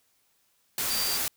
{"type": "tone in noise", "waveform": "sine", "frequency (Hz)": 4706, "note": "D8", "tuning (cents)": 3, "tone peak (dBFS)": -30, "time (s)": [0.9, 1.17], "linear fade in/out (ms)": 2, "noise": "white", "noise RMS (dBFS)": -29, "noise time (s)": [0.78, 1.28], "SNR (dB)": -4, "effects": ["white hiss -69 dBFS RMS until 1.36 s"]}